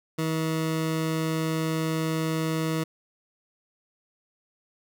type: tone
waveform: 20% pulse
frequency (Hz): 160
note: D#3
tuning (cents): +49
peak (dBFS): -20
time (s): 0.18-2.84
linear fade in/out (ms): 10
effects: none